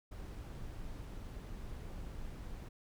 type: noise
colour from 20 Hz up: brown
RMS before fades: -45 dBFS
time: 0.11-2.69 s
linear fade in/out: 10 ms
effects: none